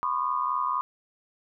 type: tone cluster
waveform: sine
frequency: 1002 / 1086 / 1217 Hz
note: B5 / C#6 / D#6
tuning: +25 / -36 / -39 cents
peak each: -29 dBFS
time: 0.03-0.81 s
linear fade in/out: 0 ms
effects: none

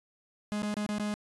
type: tone with dropouts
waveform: 45% pulse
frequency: 208.9 Hz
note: G#3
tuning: 10 cents sharp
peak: -30 dBFS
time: 0.52-1.14 s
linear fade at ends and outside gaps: 0 ms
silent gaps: 0.621-0.631 / 0.741-0.768 / 0.864-0.89 / 0.984-0.997 s
effects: resampled to 24000 Hz

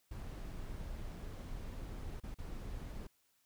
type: noise with dropouts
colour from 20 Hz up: brown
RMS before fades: -44 dBFS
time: 0.11-3.07 s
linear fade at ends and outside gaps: 5 ms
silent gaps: 2.201-2.235 / 2.344-2.385 s
effects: white hiss -75 dBFS RMS until 3.45 s

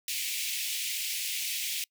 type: high-pass noise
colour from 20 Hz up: pink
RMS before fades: -33 dBFS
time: 0.08-1.84 s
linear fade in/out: 2 ms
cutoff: 2200 Hz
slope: 48 dB/octave
effects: noise-tail reverb RT60 0.1 s tail -26 dB re dry

